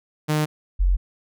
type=tone pair in turn; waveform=sawtooth / sine; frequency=152.5 / 45.34 Hz; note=D#3 / F#1; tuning=-34 / -34 cents; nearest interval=octave + major sixth; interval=2100 cents; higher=first; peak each=-15 dBFS; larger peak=neither; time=0.28-0.46 / 0.79-0.97 s; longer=neither; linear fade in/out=20 ms; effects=none